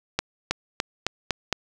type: accelerating click train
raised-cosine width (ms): 0.2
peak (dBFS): -5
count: 6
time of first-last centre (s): 0.19-1.527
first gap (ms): 320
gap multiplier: 0.91
effects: none